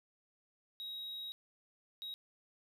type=tone bursts at uneven times; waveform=triangle; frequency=3808 Hz; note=A#7; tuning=36 cents sharp; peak=-40 dBFS; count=2; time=0.8-1.32 / 2.02-2.14 s; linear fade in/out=0 ms; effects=none